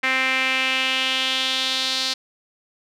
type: tone with band-pass filter sweep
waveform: sawtooth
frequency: 261.6 Hz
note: C4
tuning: in tune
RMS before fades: -22 dBFS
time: 0.03-2.14 s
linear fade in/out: 10 ms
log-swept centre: 2100 to 4300 Hz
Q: 3.3
effects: none